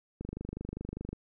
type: click train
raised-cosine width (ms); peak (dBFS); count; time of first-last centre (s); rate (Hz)
3; -25; 24; 0.21-1.13; 25
effects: none